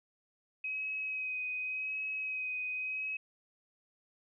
sine tone with vibrato, 2531 Hz, D#7, 29 cents sharp, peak -34 dBFS, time 0.64-3.17 s, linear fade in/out 5 ms, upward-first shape sine, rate 0.88 Hz, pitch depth 20 cents each way, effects none

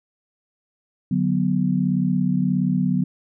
sine chord, B minor, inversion first, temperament just, 148.16 / 185.21 / 246.9 Hz, D3 / F#3 / B3, +16 / +2 / 0 cents, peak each -24 / -20 / -23 dBFS, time 1.11-3.04 s, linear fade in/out 5 ms, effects none

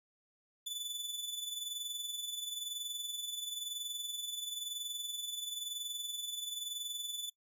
sawtooth tone with amplitude modulation, 3483 Hz, A7, 18 cents flat, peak -33 dBFS, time 0.66-7.3 s, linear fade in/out 10 ms, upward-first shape sine, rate 21 Hz, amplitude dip 55%, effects noise-tail reverb RT60 0.1 s tail -21 dB re dry

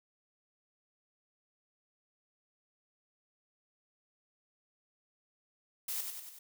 blue noise with echo, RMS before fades -37 dBFS, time 5.88-6.01 s, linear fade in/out 5 ms, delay 95 ms, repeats 4, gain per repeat -4 dB, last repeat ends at 6.39 s, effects none

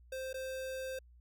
square tone with dropouts, 523.3 Hz, C5, in tune, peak -39 dBFS, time 0.12-0.99 s, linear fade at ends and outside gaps 5 ms, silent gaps 0.33-0.341 s, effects added 60 Hz sine -57 dBFS peak until 1.2 s

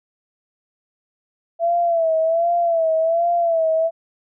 sine tone with vibrato, 666 Hz, E5, 18 cents sharp, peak -15 dBFS, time 1.59-3.91 s, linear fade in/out 50 ms, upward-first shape sine, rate 1.3 Hz, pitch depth 68 cents each way, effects none

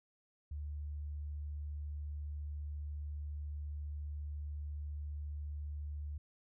sine tone, 73.8 Hz, D2, 9 cents sharp, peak -39 dBFS, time 0.51-6.18 s, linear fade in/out 5 ms, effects none

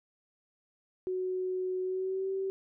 sine tone with pitch glide, 370 to 385 Hz, F#4 to G4, 0 to -31 cents, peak -30 dBFS, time 1.07-2.5 s, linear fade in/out 0 ms, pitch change +69 cents, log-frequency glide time 1.82-2.3 s, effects none

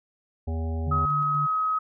harmonic tone, 81 Hz, E2, 30 cents flat, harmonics 1 / 3 / 5 / 7 / 9 / 10, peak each -26 / -36 / -40 / -43 / -45 / -46 dBFS, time 0.47-1.06 s, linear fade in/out 10 ms
sine tone with tremolo, 146.83 Hz, D3, in tune, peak -27 dBFS, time 0.86-1.47 s, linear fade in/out 20 ms, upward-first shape square, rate 4.1 Hz, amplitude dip 30%
sine tone, 1270 Hz, D#6, 35 cents sharp, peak -22 dBFS, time 0.91-1.79 s, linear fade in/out 10 ms
effects none

